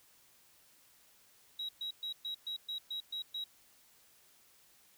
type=tone bursts; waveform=sine; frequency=3848 Hz; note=B7; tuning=46 cents flat; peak=-35 dBFS; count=9; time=1.59-3.441 s; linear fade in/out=5 ms; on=99 ms; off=120 ms; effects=tanh soft clip ceiling -34 dBFS + white hiss -65 dBFS RMS until 4.97 s